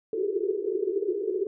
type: band-pass noise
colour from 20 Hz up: white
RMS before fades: -28 dBFS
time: 0.13-1.47 s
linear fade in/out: 2 ms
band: 360 to 430 Hz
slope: 96 dB/octave
effects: none